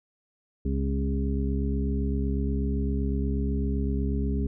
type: harmonic tone with a mistuned harmonic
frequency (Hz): 68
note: C#2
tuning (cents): -33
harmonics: 1 / 2 / 3 / 4 / 6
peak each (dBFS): -26 / -34 / -31 / -33 / -36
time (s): 0.65-4.47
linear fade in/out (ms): 5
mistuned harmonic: 1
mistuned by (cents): -31
effects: none